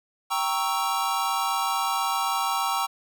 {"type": "chord", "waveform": "square", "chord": "G diminished seventh", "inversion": "none", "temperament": "equal", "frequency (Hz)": [784, 932.3, 1108.7, 1318.5], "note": ["G5", "Bb5", "Db6", "Fb6"], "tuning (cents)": [0, 0, 0, 0], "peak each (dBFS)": -30, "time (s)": [0.3, 2.87], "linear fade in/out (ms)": 20, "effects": []}